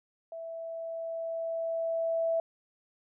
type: tone with level ramp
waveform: sine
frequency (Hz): 659.3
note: E5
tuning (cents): 0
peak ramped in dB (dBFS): -38 to -25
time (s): 0.32-2.4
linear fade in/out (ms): 2
effects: none